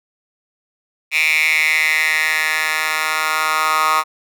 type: tone with high-pass filter sweep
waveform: 10% pulse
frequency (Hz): 156.3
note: D#3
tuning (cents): +8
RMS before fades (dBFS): -17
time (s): 1.11-4.04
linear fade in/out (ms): 50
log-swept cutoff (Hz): 2400 to 1200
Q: 6.2
effects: none